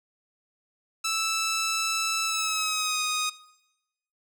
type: tone with pitch glide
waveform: 10% pulse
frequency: 1318.5 to 1245.2 Hz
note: E6 to D#6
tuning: 0 to +1 cents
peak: -17 dBFS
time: 1.04-3.3 s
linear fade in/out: 10 ms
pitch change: -99 cents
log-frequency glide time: 2.25-3.02 s
effects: noise-tail reverb RT60 0.9 s tail -18 dB re dry